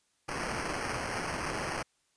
blue noise with sample-and-hold, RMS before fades -35 dBFS, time 0.28-1.83 s, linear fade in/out 10 ms, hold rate 3675 Hz, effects white hiss -73 dBFS RMS until 2.16 s + resampled to 22050 Hz

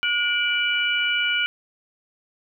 sine tone cluster, 1441 / 2337 / 2949 Hz, F#6 / D7 / F#7, -46 / -9 / -6 cents, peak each -24 dBFS, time 0.03-1.46 s, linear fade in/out 0 ms, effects none

